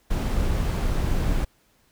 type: noise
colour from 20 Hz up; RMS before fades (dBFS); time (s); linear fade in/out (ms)
brown; -23; 0.1-1.45; 10
effects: pink hiss -63 dBFS RMS until 1.91 s